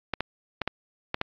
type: clicks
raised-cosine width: 0.3 ms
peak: -10 dBFS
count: 6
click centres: 0.137 / 0.206 / 0.617 / 0.676 / 1.144 / 1.214 s
effects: low-pass 4000 Hz 12 dB/octave + AAC 48 kbps